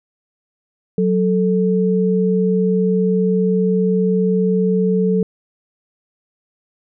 sine tone pair together, 185 / 440 Hz, F#3 / A4, 0 / 0 cents, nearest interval octave + minor third, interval 1500 cents, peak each -15 / -17 dBFS, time 0.98-5.23 s, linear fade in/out 2 ms, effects none

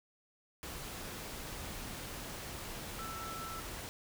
sine tone in noise, 1327 Hz, E6, 11 cents sharp, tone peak -43 dBFS, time 2.99-3.6 s, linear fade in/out 0 ms, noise pink, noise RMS -44 dBFS, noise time 0.63-3.89 s, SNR -2 dB, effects none

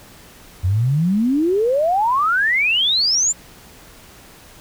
sine exponential sweep, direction up, 86.2 to 7400 Hz, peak -14 dBFS, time 0.63-3.33 s, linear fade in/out 20 ms, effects pink hiss -44 dBFS RMS until 4.6 s

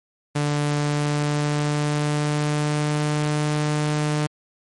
sawtooth tone with pitch glide, 146.83 to 150.09 Hz, D3 to D3, 0 to +38 cents, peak -16 dBFS, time 0.35-4.27 s, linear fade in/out 10 ms, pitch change +38 cents, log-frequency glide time 0.76-3.42 s, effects MP3 48 kbps

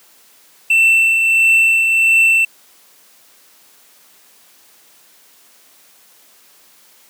triangle tone with tremolo, 2679 Hz, E7, 27 cents sharp, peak -6 dBFS, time 0.7-2.45 s, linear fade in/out 5 ms, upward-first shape triangle, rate 1.5 Hz, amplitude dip 40%, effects white hiss -49 dBFS RMS until 7.09 s + high-pass 200 Hz 12 dB/octave

